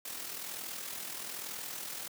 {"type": "noise with amplitude modulation", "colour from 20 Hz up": "white", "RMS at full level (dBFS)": -39, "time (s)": [0.05, 2.08], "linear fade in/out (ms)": 5, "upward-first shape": "sine", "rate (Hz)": 41.1, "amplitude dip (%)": 50, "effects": ["high-pass 150 Hz 12 dB/octave"]}